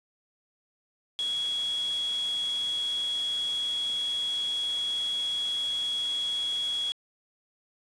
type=tone in noise; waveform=sine; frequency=3339 Hz; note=G#7; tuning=9 cents sharp; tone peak=-27 dBFS; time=1.19-6.92 s; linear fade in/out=0 ms; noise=white; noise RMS=-43 dBFS; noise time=1.19-6.92 s; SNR=+13 dB; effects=resampled to 22050 Hz